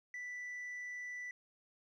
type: tone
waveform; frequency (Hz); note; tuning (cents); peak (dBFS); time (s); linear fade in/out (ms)
sine; 1975.5; B6; 0; -39; 0.14-1.31; 2
effects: tanh soft clip ceiling -41 dBFS + 13-bit